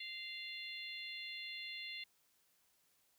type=harmonic tone; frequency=695 Hz; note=F5; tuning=9 cents flat; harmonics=3 / 4 / 5 / 6; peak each=-48 / -50 / -50 / -51 dBFS; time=0-2.04 s; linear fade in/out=5 ms; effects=white hiss -75 dBFS RMS until 3.18 s